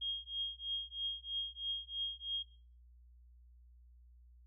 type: tone with tremolo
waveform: sine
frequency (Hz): 3250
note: G#7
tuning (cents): -38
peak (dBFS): -33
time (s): 0.01-2.43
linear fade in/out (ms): 10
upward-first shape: triangle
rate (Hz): 3.1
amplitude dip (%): 100
effects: noise-tail reverb RT60 0.4 s tail -17 dB re dry + added 60 Hz sine -58 dBFS peak until 4.46 s